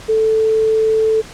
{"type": "tone", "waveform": "sine", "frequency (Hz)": 440, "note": "A4", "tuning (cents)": 0, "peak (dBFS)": -11, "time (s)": [0.08, 1.22], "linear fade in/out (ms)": 20, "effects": ["pink hiss -36 dBFS RMS until 1.33 s", "low-pass 8000 Hz 12 dB/octave"]}